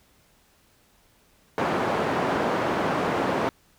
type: band-pass noise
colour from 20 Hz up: white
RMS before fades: -25 dBFS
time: 1.58-3.49 s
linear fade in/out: 0 ms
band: 150 to 910 Hz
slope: 12 dB/octave
effects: pink hiss -61 dBFS RMS until 3.78 s